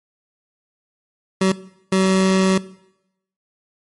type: tone bursts at uneven times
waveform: 25% pulse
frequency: 189.6 Hz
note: F#3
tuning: 43 cents sharp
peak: -10 dBFS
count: 2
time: 1.41-1.52 / 1.92-2.58 s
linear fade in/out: 5 ms
effects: noise-tail reverb RT60 0.8 s tail -18 dB re dry + MP3 48 kbps